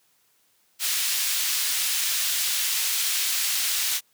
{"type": "high-pass noise", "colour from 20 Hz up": "pink", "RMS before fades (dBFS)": -25, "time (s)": [0.79, 4.01], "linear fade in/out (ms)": 50, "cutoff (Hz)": 3000, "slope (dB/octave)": 12, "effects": ["white hiss -65 dBFS RMS until 4.13 s", "high-pass 80 Hz 12 dB/octave"]}